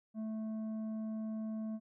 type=tone with tanh clipping; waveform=sine; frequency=218.9 Hz; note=A3; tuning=9 cents flat; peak=-38 dBFS; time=0.14-1.8 s; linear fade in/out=50 ms; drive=7 dB; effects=none